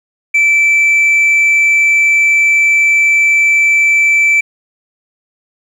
sine tone, 2324 Hz, D7, 19 cents flat, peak -4 dBFS, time 0.34-4.41 s, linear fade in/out 10 ms, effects tanh soft clip ceiling -6 dBFS + 7-bit

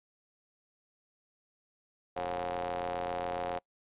sawtooth ring-modulated tone, 87.31 Hz, F2, in tune, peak -26 dBFS, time 2.16-3.59 s, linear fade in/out 10 ms, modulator 629 Hz, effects noise-tail reverb RT60 0.1 s tail -26 dB re dry + resampled to 8000 Hz

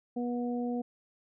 harmonic tone, 242.5 Hz, B3, 31 cents flat, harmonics 1 / 2 / 3, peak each -31 / -37 / -41 dBFS, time 0.16-0.82 s, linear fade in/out 10 ms, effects none

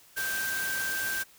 sine tone in noise, 1568 Hz, G6, in tune, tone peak -30 dBFS, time 0.16-1.24 s, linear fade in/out 20 ms, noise white, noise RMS -35 dBFS, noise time 0.16-1.24 s, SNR +2 dB, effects white hiss -57 dBFS RMS until 1.38 s

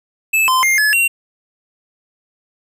square tone with pitch steps, 2617 / 1033 / 2115 / 1710 / 2747 Hz, E7 / C6 / C7 / A6 / F7, -13 / -22 / +18 / -50 / -29 cents, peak -12 dBFS, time 0.33-1.08 s, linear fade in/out 10 ms, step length 150 ms, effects none

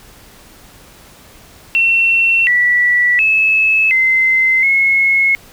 sine tone with pitch steps, 2710 / 1954 / 2599 / 2066 / 2175 Hz, E7 / B6 / E7 / C7 / C#7, +47 / -19 / -25 / -22 / -33 cents, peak -9 dBFS, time 1.75-5.35 s, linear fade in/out 0 ms, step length 720 ms, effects pink hiss -42 dBFS RMS until 5.52 s

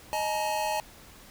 square chord, D# suspended fourth, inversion none, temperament equal with one note detuned, 622.3 / 851.5 / 932.3 Hz, D#5 / G#5 / A#5, 0 / +43 / 0 cents, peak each -33 / -30 / -36 dBFS, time 0.13-0.8 s, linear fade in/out 0 ms, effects pink hiss -51 dBFS RMS until 1.3 s

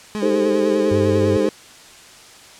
30% pulse tone with vibrato, 207.7 Hz, G#3, in tune, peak -20 dBFS, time 0.15-1.49 s, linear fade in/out 0 ms, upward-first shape sine, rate 10 Hz, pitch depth 48 cents each way
sine chord, A half-diminished seventh, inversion second, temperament equal, 311.1 / 392 / 440 / 523.3 Hz, Eb4 / G4 / A4 / C5, 0 / 0 / 0 / 0 cents, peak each -21 dBFS, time 0.22-1.49 s, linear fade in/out 5 ms
sine tone, 99 Hz, G2, 18 cents sharp, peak -20 dBFS, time 0.91-1.37 s, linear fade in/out 5 ms
effects white hiss -43 dBFS RMS until 2.59 s + low-pass 8000 Hz 12 dB/octave

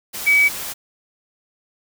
sine tone in noise, 2279 Hz, C#7, 47 cents sharp, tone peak -11 dBFS, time 0.26-0.49 s, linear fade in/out 20 ms, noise white, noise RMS -29 dBFS, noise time 0.13-0.74 s, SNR +15 dB, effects none

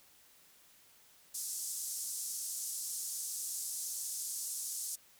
white band-pass noise, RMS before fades -40 dBFS, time 1.34-4.96 s, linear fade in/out 10 ms, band 5800 to 11000 Hz, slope 24 dB/octave, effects white hiss -63 dBFS RMS until 5.19 s

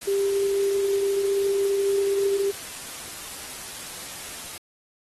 sine tone in noise, 396 Hz, G4, 18 cents sharp, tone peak -20 dBFS, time 0.07-2.51 s, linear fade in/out 10 ms, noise white, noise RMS -37 dBFS, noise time 0.01-4.58 s, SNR +14 dB, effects AAC 32 kbps

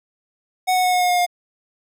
square tone with pitch steps, 740 / 734.9 / 729.8 / 724.8 / 719.8 / 714.8 / 709.9 Hz, F#5 / F#5 / F#5 / F#5 / F#5 / F5 / F5, 0 / -12 / -24 / -36 / -48 / +40 / +28 cents, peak -16 dBFS, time 0.67-1.265 s, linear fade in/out 20 ms, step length 85 ms, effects none

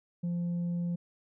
sine tone with tanh clipping, 173.4 Hz, F3, 12 cents flat, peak -30 dBFS, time 0.23-0.96 s, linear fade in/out 10 ms, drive 2 dB, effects none

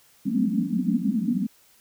white band-pass noise, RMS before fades -24 dBFS, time 0.25-1.47 s, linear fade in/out 10 ms, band 180 to 270 Hz, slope 96 dB/octave, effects white hiss -58 dBFS RMS until 1.8 s

